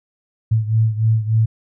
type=beating tone pair; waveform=sine; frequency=110 / 113.4 Hz; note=A2 / A#2; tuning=0 / -47 cents; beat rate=3.4 Hz; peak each=-15 / -19 dBFS; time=0.51-1.46 s; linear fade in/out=10 ms; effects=none